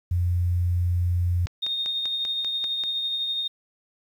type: tone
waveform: sine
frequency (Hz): 88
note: F2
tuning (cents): +14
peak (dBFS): -20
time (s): 0.11-1.46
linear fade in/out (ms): 5
type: click train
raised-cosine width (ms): 0.2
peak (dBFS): -20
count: 8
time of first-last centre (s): 1.47-2.837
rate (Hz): 5.12
type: tone with tremolo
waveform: sine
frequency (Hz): 3686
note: A#7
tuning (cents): -20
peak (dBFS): -23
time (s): 1.62-3.48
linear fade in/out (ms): 10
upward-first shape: triangle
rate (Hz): 12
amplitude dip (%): 35
effects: 9-bit